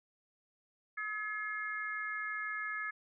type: harmonic tone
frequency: 426 Hz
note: G#4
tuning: 44 cents sharp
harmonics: 3 / 4 / 5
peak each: -42 / -38 / -42 dBFS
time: 0.97-2.91 s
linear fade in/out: 10 ms
effects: none